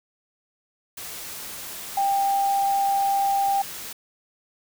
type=tone in noise; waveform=sine; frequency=792 Hz; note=G5; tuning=18 cents sharp; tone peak=-19 dBFS; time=1.97-3.62 s; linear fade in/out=5 ms; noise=white; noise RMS=-36 dBFS; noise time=0.97-3.93 s; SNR=+14 dB; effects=none